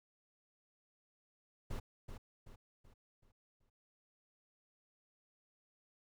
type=noise with echo; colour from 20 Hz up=brown; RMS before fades=-40 dBFS; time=1.7-1.8 s; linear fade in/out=10 ms; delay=380 ms; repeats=5; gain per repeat=-7 dB; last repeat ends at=3.7 s; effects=none